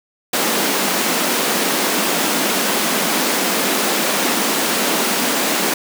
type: high-pass noise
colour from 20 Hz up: pink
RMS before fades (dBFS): -18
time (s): 0.33-5.74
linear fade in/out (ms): 5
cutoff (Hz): 190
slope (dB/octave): 48
effects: none